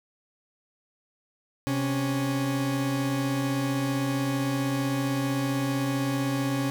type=tone pair together; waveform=40% pulse; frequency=130.81 / 277.2 Hz; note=C3 / C#4; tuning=0 / 0 cents; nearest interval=octave + minor second; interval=1300 cents; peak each=-28 / -26 dBFS; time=1.67-6.7 s; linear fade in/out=0 ms; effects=none